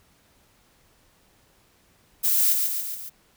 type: noise with echo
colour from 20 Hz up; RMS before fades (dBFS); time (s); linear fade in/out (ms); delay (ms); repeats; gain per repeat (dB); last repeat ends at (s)
violet; -21; 2.23-2.54; 20; 140; 4; -4; 3.1
effects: pink hiss -61 dBFS RMS until 3.36 s